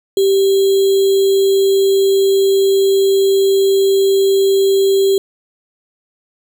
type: tone with sample-and-hold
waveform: sine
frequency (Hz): 390.1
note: G4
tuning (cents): -8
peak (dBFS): -9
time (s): 0.17-5.18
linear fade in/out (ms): 2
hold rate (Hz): 3675
effects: none